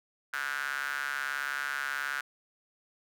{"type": "tone with high-pass filter", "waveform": "square", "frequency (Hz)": 69.3, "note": "C#2", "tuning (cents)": 0, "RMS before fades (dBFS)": -34, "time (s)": [0.33, 2.21], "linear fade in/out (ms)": 5, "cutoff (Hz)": 1500, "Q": 7, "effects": []}